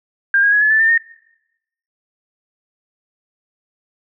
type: tone with pitch steps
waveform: sine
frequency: 1600 / 1637.4 / 1675.7 / 1714.8 / 1754.9 / 1795.9 / 1837.9 Hz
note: G6 / G#6 / G#6 / A6 / A6 / A6 / A#6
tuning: +35 / -25 / +15 / -45 / -5 / +35 / -25 cents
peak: -10 dBFS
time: 0.34-0.977 s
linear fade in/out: 2 ms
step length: 91 ms
effects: noise-tail reverb RT60 0.9 s tail -23 dB re dry